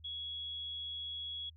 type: tone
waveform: sine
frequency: 3345 Hz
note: G#7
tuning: 12 cents sharp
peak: -39 dBFS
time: 0.04-1.5 s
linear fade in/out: 10 ms
effects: added 80 Hz sine -55 dBFS peak until 1.56 s